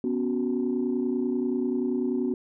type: chord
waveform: sine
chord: B suspended second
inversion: none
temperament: equal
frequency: 246.9 / 277.2 / 370 Hz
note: B3 / C#4 / F#4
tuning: 0 / 0 / 0 cents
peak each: -26 / -29 / -28 dBFS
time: 0.04-2.34 s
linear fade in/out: 2 ms
effects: tanh soft clip ceiling -17 dBFS